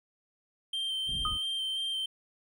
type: tone with vibrato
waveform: triangle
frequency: 3141 Hz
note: G7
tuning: 3 cents sharp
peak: -29 dBFS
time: 0.73-2.06 s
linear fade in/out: 5 ms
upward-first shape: square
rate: 2.9 Hz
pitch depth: 12 cents each way
type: low-pass noise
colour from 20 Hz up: pink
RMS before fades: -40 dBFS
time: 1.07-1.38 s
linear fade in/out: 20 ms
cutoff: 160 Hz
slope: 12 dB/octave
type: tone with exponential decay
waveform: sine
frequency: 1244.5 Hz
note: D#6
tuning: in tune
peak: -27 dBFS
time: 1.25-1.45 s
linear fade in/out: 2 ms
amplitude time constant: 43 ms
effects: none